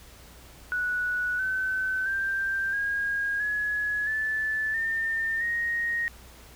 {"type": "tone with pitch steps", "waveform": "sine", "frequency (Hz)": [1473, 1524.1, 1576.9, 1631.6, 1688.1, 1746.7, 1807.2, 1869.9], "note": ["F#6", "G6", "G6", "G#6", "G#6", "A6", "A6", "A#6"], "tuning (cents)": [-8, -49, 10, -31, 28, -13, 46, 5], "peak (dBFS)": -25, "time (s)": [0.72, 6.08], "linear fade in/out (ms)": 0, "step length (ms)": 670, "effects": ["added 60 Hz sine -51 dBFS peak until 6.55 s", "pink hiss -51 dBFS RMS until 6.55 s"]}